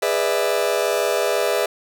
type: chord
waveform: 40% pulse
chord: E dominant seventh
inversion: first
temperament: just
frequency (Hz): 412 / 494.4 / 593.3 / 659.3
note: G#4 / B4 / D5 / E5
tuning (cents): -14 / +2 / +18 / 0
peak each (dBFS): -23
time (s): 0.02-1.66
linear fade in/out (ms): 5
effects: none